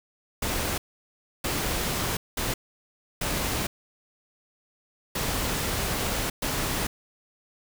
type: noise bursts at uneven times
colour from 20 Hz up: pink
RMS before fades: -28 dBFS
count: 6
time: 0.42-0.78 / 1.44-2.17 / 2.37-2.54 / 3.21-3.67 / 5.15-6.3 / 6.42-6.87 s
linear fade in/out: 5 ms
effects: none